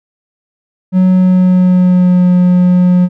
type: tone with pitch glide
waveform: triangle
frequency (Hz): 185 to 179.84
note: F#3 to F#3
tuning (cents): 0 to -49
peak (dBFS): -3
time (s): 0.92-3.09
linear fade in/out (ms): 50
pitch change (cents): -49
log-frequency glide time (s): 1.07-2.23
effects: none